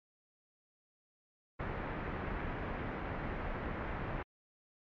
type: low-pass noise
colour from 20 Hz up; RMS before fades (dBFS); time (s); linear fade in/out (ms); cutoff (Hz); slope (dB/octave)
pink; -39; 1.59-4.23; 10; 2100; 24
effects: MP3 48 kbps